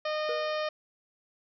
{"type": "harmonic tone", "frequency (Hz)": 613, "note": "D#5", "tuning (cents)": -26, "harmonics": [1, 2, 3, 4, 5, 6, 7, 8, 9], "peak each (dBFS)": [-30, -36, -40, -42, -44, -46, -47, -48, -49], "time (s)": [0.05, 0.69], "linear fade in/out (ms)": 5}
{"type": "tone with exponential decay", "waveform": "triangle", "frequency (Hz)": 480.1, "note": "B4", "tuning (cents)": -49, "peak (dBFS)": -28, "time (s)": [0.29, 0.69], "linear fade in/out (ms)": 1, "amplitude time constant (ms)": 86}
{"effects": []}